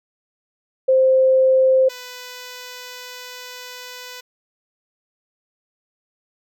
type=tone pair in turn; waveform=sine / 5% pulse; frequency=523.3 / 497.9 Hz; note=C5 / B4; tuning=0 / +14 cents; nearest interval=minor second; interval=86 cents; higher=first; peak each=-11 / -22 dBFS; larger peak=first; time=0.88-1.89 / 1.89-4.21 s; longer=second; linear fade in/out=10 ms; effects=none